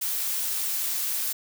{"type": "noise", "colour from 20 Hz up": "blue", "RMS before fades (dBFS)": -28, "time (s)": [0.01, 1.33], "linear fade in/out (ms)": 10, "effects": []}